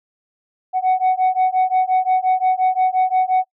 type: beating tone pair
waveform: sine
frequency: 742 / 747.7 Hz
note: F#5 / F#5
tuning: +5 / +18 cents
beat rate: 5.7 Hz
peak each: -15 dBFS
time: 0.73-3.45 s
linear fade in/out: 50 ms
effects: noise-tail reverb RT60 0.1 s tail -26 dB re dry + tanh soft clip ceiling -11 dBFS

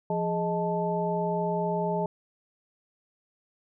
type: tone cluster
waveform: sine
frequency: 172.6 / 416.7 / 625 / 876 Hz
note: F3 / G#4 / D#5 / A5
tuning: -20 / +6 / +8 / -8 cents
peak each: -30 / -31 / -31 / -31 dBFS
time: 0.1-2.06 s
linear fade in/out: 2 ms
effects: none

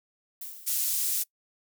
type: noise with exponential decay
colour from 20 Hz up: violet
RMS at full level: -37 dBFS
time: 0.41-1.2 s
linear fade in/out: 5 ms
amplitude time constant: 170 ms
type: high-pass noise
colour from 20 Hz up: pink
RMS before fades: -28 dBFS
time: 0.66-1.24 s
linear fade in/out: 20 ms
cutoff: 8500 Hz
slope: 12 dB/octave
effects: noise-tail reverb RT60 0.1 s tail -23 dB re dry

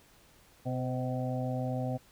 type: harmonic tone with a mistuned harmonic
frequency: 126.8 Hz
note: B2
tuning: 46 cents sharp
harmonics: 1 / 2 / 4 / 5 / 6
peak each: -33 / -36 / -39 / -40 / -41 dBFS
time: 0.65-1.98 s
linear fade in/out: 20 ms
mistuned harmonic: 4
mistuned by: +31 cents
effects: pink hiss -61 dBFS RMS until 2.11 s

